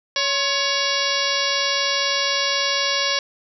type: harmonic tone with a mistuned harmonic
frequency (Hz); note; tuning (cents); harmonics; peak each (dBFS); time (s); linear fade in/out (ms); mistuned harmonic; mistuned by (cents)
561; C#5; +21; 1 / 2 / 3 / 4 / 5 / 6 / 7 / 8 / 9 / 10; -28 / -28 / -28 / -28 / -28 / -28 / -28 / -28 / -28 / -28; 0.16-3.19; 2; 2; -76
effects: none